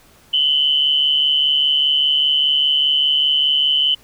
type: tone with amplitude modulation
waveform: sine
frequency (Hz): 3021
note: F#7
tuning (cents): +35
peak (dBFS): -10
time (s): 0.33-3.95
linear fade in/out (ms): 10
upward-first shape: sine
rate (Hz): 145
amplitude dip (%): 65
effects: pink hiss -50 dBFS RMS until 4.03 s